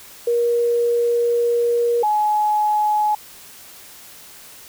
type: tone pair in turn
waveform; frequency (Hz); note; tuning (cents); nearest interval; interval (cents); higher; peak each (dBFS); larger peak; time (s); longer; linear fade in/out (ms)
sine; 474.2 / 844.9; A#4 / G#5; +30 / +30; minor seventh; 1000; second; -15; neither; 0.27-2.03 / 2.03-3.15; first; 5
effects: white hiss -42 dBFS RMS until 4.68 s